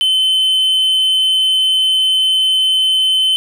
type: tone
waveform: triangle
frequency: 3061 Hz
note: G7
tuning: 42 cents flat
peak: -9 dBFS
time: 0.01-3.36 s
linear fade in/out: 0 ms
effects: none